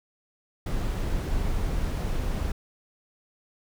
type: noise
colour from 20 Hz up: brown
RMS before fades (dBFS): -27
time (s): 0.66-2.52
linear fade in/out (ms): 5
effects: none